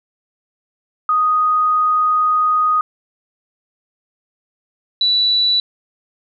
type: tone pair in turn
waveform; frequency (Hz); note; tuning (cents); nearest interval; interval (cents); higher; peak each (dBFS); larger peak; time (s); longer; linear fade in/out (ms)
sine; 1244.5 / 3951; D#6 / B7; 0 / 0; octave + minor sixth; 2000; second; -12; neither; 1.09-2.81 / 5.01-5.6; first; 2
effects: none